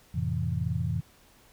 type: chord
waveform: sine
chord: F major seventh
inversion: none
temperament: equal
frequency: 87.31 / 110 / 130.81 / 164.81 Hz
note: F2 / A2 / C3 / E3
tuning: 0 / 0 / 0 / 0 cents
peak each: -32 dBFS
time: 0.14-1.01 s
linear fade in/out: 10 ms
effects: pink hiss -59 dBFS RMS until 1.52 s